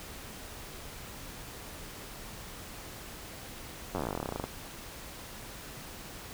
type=slowing click train; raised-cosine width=1 ms; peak=-19 dBFS; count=23; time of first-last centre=3.95-4.44 s; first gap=10 ms; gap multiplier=1.07; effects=pink hiss -45 dBFS RMS until 6.33 s